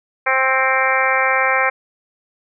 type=harmonic tone with a mistuned harmonic; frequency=263.4 Hz; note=C4; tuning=12 cents sharp; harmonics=2 / 3 / 4 / 5 / 6 / 7 / 8 / 9; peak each=-22 / -22 / -22 / -22 / -22 / -22 / -22 / -22 dBFS; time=0.26-1.7 s; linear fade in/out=10 ms; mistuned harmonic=9; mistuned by=-27 cents; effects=none